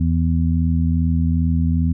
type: harmonic tone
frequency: 82.5 Hz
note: E2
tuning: 2 cents sharp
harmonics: 1 / 2 / 3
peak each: -17 / -20 / -22 dBFS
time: 0-1.93 s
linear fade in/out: 10 ms
effects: none